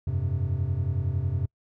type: chord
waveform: triangle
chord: F suspended second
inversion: none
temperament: just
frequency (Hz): 87.31 / 98.22 / 130.96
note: F2 / G2 / C3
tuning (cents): 0 / +4 / +2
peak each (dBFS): -27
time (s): 0.07-1.46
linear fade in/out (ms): 5
effects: noise-tail reverb RT60 0.1 s tail -26 dB re dry